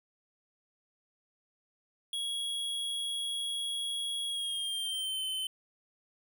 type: tone with pitch glide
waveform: square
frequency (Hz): 3322 to 3064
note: G#7 to G7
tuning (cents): 0 to -40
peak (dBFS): -33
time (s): 2.13-5.47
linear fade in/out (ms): 2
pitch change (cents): -140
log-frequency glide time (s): 4.26-5.24
effects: none